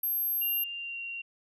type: tone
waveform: sine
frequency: 12480 Hz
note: G9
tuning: 9 cents flat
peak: -27 dBFS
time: 0.03-0.64 s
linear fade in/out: 5 ms
type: tone with pitch glide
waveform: sine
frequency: 2794 to 2757 Hz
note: F7 to F7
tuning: 0 to -23 cents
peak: -35 dBFS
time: 0.41-1.22 s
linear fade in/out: 10 ms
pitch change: -23 cents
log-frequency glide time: 0.73-0.98 s
effects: none